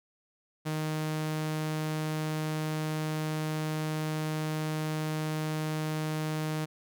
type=tone; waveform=sawtooth; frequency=155.3 Hz; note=D#3; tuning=3 cents flat; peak=-26 dBFS; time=0.65-6.66 s; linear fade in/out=20 ms; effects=none